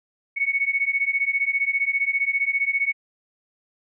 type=beating tone pair; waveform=sine; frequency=2211 / 2226 Hz; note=C#7 / C#7; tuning=-5 / +7 cents; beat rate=15 Hz; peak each=-23 dBFS; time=0.36-2.93 s; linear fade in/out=20 ms; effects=none